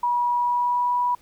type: tone with pitch glide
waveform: sine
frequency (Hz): 967 to 978.2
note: B5 to B5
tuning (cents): -37 to -17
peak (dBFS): -19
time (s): 0.03-1.15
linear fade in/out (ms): 5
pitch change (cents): +20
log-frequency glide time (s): 0.32-0.95
effects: pink hiss -57 dBFS RMS until 1.21 s